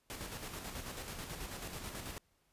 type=noise with tremolo; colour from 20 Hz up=pink; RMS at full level=-43 dBFS; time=0.1-2.18 s; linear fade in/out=0 ms; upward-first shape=square; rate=9.2 Hz; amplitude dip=40%; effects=pink hiss -75 dBFS RMS until 2.52 s + resampled to 32000 Hz